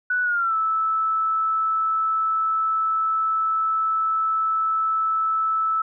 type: tone with pitch glide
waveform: sine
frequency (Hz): 1480 to 1310.9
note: F#6 to E6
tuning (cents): 0 to -10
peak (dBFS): -19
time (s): 0.1-5.82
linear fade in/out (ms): 5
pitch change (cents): -210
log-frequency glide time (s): 0.23-0.55
effects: none